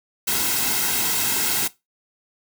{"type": "noise with comb filter", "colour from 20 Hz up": "white", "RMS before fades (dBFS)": -22, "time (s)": [0.27, 1.68], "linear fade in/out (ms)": 10, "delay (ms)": 1.7, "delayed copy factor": -0.7, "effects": ["noise-tail reverb RT60 0.2 s tail -18 dB re dry"]}